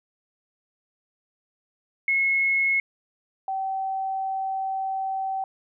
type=tone pair in turn; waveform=sine; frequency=2176 / 769.3 Hz; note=C#7 / G5; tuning=-33 / -33 cents; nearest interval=octave + tritone; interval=1800 cents; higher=first; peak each=-19 / -25 dBFS; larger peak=first; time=2.08-2.8 / 3.48-5.44 s; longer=second; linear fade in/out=2 ms; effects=none